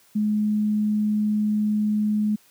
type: tone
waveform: sine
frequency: 211.3 Hz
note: G#3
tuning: 30 cents sharp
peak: -19 dBFS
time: 0.15-2.36 s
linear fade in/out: 10 ms
effects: white hiss -57 dBFS RMS until 2.5 s + high-pass 80 Hz 12 dB/octave